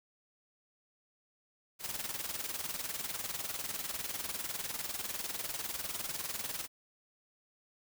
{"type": "noise with tremolo", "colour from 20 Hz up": "white", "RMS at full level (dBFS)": -37, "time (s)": [1.79, 6.68], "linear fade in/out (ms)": 50, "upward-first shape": "square", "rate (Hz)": 20, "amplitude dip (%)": 60, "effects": []}